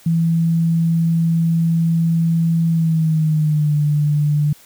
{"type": "tone with pitch glide", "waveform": "sine", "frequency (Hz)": [165.5, 148.3], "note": ["E3", "D3"], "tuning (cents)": [7, 17], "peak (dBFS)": -13, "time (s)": [0.06, 4.53], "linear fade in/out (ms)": 5, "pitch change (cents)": -190, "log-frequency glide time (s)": [2.69, 3.76], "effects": ["white hiss -47 dBFS RMS until 4.65 s"]}